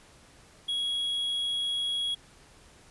triangle tone, 3322 Hz, G#7, in tune, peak -26 dBFS, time 0.68-2.15 s, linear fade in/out 10 ms, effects pink hiss -56 dBFS RMS until 2.9 s + resampled to 24000 Hz

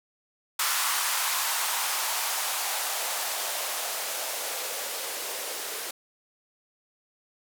violet noise with band-pass filter sweep, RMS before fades -30 dBFS, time 0.59-5.91 s, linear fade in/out 5 ms, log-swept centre 1100 to 430 Hz, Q 2.2, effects none

